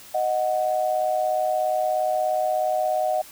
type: tone pair together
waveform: sine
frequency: 622.3 / 739.2 Hz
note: D#5 / F#5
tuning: 0 / -2 cents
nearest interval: minor third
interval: 298 cents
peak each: -23 dBFS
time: 0.14-3.22 s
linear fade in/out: 10 ms
effects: white hiss -45 dBFS RMS until 3.31 s

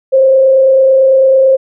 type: tone with frequency modulation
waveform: sine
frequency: 531 Hz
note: C5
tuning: 25 cents sharp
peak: -4 dBFS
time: 0.12-1.57 s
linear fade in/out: 20 ms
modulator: 29 Hz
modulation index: 0.28
effects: none

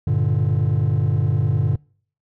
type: chord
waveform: triangle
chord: G minor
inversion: none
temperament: just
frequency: 98 / 117.6 / 147 Hz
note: G2 / Bb2 / D3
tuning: 0 / +16 / +2 cents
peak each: -18 dBFS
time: 0.07-1.76 s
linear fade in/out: 5 ms
effects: noise-tail reverb RT60 0.5 s tail -26 dB re dry + tanh soft clip ceiling -9 dBFS

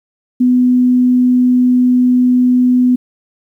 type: tone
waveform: sine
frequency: 249.7 Hz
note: B3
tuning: 19 cents sharp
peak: -7 dBFS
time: 0.4-2.96 s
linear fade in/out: 10 ms
effects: 8-bit

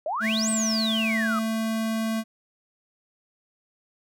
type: exponential two-way sweep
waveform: sine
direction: up then down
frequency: 576 to 8450 to 1218 Hz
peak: -25 dBFS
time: 0.06-1.39 s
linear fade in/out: 2 ms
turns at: 0.5 s
type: tone with pitch glide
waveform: square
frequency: 220 to 222.6 Hz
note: A3 to A3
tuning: 0 to +20 cents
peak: -25 dBFS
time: 0.2-2.24 s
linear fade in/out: 50 ms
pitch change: +20 cents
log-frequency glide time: 0.46-1.49 s
effects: none

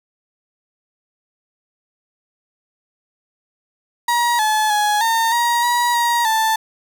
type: tone with pitch steps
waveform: 35% pulse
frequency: 953 / 860 / 837 / 910 / 948 / 962 / 947 / 883 Hz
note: A#5 / A5 / G#5 / A#5 / A#5 / B5 / A#5 / A5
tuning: +38 / -40 / +13 / -42 / +29 / -46 / +27 / +6 cents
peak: -13 dBFS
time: 4.08-6.56 s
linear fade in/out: 5 ms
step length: 310 ms
effects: none

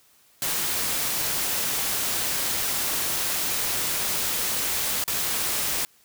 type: noise with dropouts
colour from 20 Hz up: white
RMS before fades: -26 dBFS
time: 0.42-5.85 s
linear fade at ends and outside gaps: 1 ms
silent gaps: 5.04-5.078 s
effects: white hiss -59 dBFS RMS until 6.04 s

